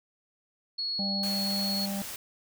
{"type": "tone", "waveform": "sine", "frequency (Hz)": 4345, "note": "C#8", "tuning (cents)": -35, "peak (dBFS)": -29, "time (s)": [0.78, 1.86], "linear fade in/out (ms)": 10}
{"type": "harmonic tone", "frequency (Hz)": 197.8, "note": "G3", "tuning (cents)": 16, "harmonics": [1, 3, 4], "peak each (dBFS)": [-31, -41, -43], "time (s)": [0.99, 2.02], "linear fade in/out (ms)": 2}
{"type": "noise", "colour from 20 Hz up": "white", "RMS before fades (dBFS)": -39, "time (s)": [1.23, 2.16], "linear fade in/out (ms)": 2}
{"effects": []}